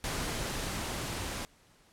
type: noise with level ramp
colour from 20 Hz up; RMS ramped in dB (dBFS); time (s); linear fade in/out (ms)
pink; -34 to -37; 0.04-1.45; 0
effects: pink hiss -63 dBFS RMS until 1.92 s + low-pass 11000 Hz 12 dB/octave